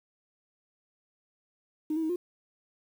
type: tone with pitch steps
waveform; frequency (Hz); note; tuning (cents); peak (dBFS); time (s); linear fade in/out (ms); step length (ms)
sine; 308.3 / 323.6 / 315.7 / 355; D#4 / E4 / D#4 / F4; -16 / -32 / +25 / +28; -26; 1.9-2.16; 5; 65
effects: tanh soft clip ceiling -22 dBFS + 9-bit